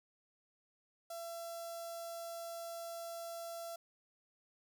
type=tone with notch filter; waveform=sawtooth; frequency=675 Hz; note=E5; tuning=41 cents sharp; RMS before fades=-45 dBFS; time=1.1-3.76 s; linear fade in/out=5 ms; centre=2200 Hz; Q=0.53; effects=none